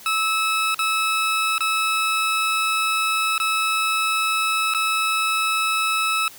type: tone with dropouts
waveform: 20% pulse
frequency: 1300 Hz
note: E6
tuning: 24 cents flat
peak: -14 dBFS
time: 0.06-6.28 s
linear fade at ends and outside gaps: 1 ms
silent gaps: 0.745-0.791 / 1.581-1.606 / 3.38-3.4 / 4.738-4.747 s
effects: white hiss -43 dBFS RMS until 6.38 s